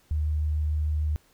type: tone with vibrato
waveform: sine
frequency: 76.1 Hz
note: D#2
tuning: 38 cents flat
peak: -23 dBFS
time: 0.11-1.16 s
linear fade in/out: 0 ms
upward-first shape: triangle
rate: 6.7 Hz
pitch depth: 9 cents each way
effects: pink hiss -62 dBFS RMS until 1.33 s